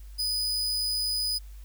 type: tone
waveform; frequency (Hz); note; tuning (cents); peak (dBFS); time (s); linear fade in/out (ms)
40% pulse; 4978; D#8; 0; -25; 0.18-1.39; 20
effects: added 50 Hz sine -41 dBFS peak until 1.64 s + white hiss -60 dBFS RMS until 1.64 s